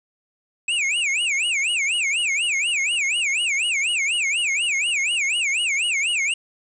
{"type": "tone with vibrato", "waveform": "square", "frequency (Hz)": 2498, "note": "D#7", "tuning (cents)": 6, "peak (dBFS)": -20, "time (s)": [0.68, 6.34], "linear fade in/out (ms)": 5, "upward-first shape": "sine", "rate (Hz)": 4.1, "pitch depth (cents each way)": 270, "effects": ["resampled to 22050 Hz", "8-bit"]}